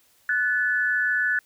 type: tone pair together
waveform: sine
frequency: 1483.9 / 1730 Hz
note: F#6 / A6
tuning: +5 / -30 cents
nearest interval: minor third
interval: 265 cents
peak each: -23 dBFS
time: 0.29-1.39 s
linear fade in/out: 2 ms
effects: white hiss -61 dBFS RMS until 1.45 s